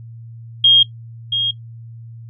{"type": "tone pair in turn", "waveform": "sine", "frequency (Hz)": [3238, 3251], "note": ["G#7", "G#7"], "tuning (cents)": [-45, -38], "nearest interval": "unison", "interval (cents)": 7, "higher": "second", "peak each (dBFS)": [-6, -15], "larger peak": "first", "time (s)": [[0.64, 0.83], [1.32, 1.51]], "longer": "neither", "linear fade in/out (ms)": 5, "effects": ["noise-tail reverb RT60 0.1 s tail -18 dB re dry", "added 115 Hz sine -33 dBFS peak until 2.29 s"]}